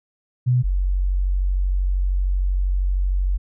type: tone pair in turn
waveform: sine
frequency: 124.8 / 46.46 Hz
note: B2 / F#1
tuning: +19 / +8 cents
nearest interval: octave + perfect fourth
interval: 1711 cents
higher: first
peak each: -14 / -17 dBFS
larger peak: first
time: 0.46-0.63 / 0.63-3.38 s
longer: second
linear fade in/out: 20 ms
effects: none